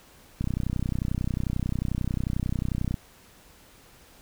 click train, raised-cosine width 5 ms, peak -15 dBFS, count 80, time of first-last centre 0.41-2.942 s, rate 31.2 Hz, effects pink hiss -54 dBFS RMS until 4.21 s

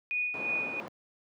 sine tone with tremolo, 2469 Hz, D#7, 14 cents flat, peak -27 dBFS, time 0.11-0.8 s, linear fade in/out 0 ms, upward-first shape sine, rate 2.9 Hz, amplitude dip 60%
white low-pass noise, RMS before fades -41 dBFS, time 0.34-0.88 s, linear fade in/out 0 ms, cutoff 750 Hz, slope 12 dB/octave
effects high-pass 200 Hz 12 dB/octave

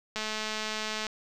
click train, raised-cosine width 0.2 ms, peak -16 dBFS, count 197, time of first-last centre 0.16-1.067 s, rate 216 Hz, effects none

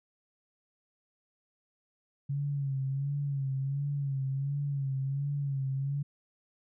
sine tone with vibrato, 138.59 Hz, C#3, in tune, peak -29 dBFS, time 2.29-6.03 s, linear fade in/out 10 ms, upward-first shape sine, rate 1.4 Hz, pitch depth 59 cents each way, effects none

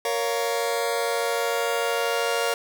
sawtooth chord, Bb minor, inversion none, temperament just, 466.2 / 559.4 / 699.2 Hz, Bb4 / Db5 / F5, 0 / +16 / +2 cents, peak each -22 / -24 / -25 dBFS, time 0.05-2.54 s, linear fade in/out 2 ms, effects none

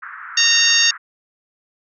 white band-pass noise, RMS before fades -34 dBFS, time 0.02-0.98 s, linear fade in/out 10 ms, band 1200 to 1700 Hz, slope 48 dB/octave
harmonic tone, 923 Hz, A#5, 17 cents flat, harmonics 2 / 3 / 4 / 5 / 6 / 7, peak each -19 / -19 / -19 / -19 / -19 / -19 dBFS, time 0.37-0.91 s, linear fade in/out 5 ms
effects none

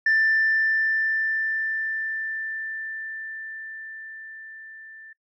sine tone with level ramp, 1774 Hz, A6, 14 cents sharp, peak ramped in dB -15 to -42 dBFS, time 0.06-5.13 s, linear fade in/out 5 ms, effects noise-tail reverb RT60 0.1 s tail -23 dB re dry + tanh soft clip ceiling -14 dBFS

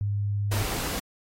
sine tone with vibrato, 101.9 Hz, G#2, 32 cents flat, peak -24 dBFS, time 0.01-0.63 s, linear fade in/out 0 ms, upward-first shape triangle, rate 18 Hz, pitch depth 8 cents each way
pink noise, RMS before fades -31 dBFS, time 0.51-1 s, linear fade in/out 10 ms
effects AAC 48 kbps

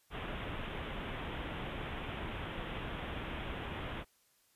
pink low-pass noise, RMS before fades -41 dBFS, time 0.1-4.05 s, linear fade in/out 50 ms, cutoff 3500 Hz, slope 96 dB/octave, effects white hiss -71 dBFS RMS until 4.55 s + resampled to 32000 Hz

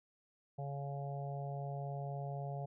harmonic tone, 140.3 Hz, C#3, 21 cents sharp, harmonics 1 / 3 / 4 / 5 / 6, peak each -40 / -51 / -49 / -46 / -55 dBFS, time 0.58-2.66 s, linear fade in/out 10 ms, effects none

